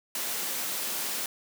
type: high-pass noise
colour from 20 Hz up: white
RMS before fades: -32 dBFS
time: 0.15-1.26 s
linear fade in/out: 2 ms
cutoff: 180 Hz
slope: 24 dB/octave
effects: none